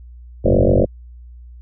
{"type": "tone with frequency modulation", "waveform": "sine", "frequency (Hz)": 230.2, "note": "A#3", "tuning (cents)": -22, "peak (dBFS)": -10, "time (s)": [0.44, 0.86], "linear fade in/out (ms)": 20, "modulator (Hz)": 47.2, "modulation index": 7.7, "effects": ["added 60 Hz sine -36 dBFS peak until 1.61 s"]}